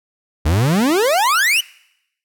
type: exponential sweep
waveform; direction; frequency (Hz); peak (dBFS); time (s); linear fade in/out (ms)
40% pulse; up; 69.6 to 3068; -12; 0.45-1.61; 10
effects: noise-tail reverb RT60 0.8 s tail -23 dB re dry